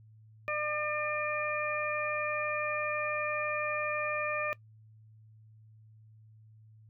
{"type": "harmonic tone", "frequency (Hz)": 601, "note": "D5", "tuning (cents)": 40, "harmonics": [1, 2, 3, 4], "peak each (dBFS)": [-35, -36, -39, -35], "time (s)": [0.48, 4.53], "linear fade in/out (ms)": 0, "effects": ["noise-tail reverb RT60 0.1 s tail -20 dB re dry", "added 109 Hz sine -54 dBFS peak until 6.89 s"]}